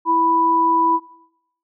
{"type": "tone pair together", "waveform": "sine", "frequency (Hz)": [331, 987.8], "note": ["E4", "B5"], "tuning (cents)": [7, 0], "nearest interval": "octave + perfect fifth", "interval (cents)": 1893, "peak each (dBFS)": [-22, -14], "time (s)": [0.05, 1], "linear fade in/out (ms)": 50, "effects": ["noise-tail reverb RT60 0.8 s tail -19 dB re dry"]}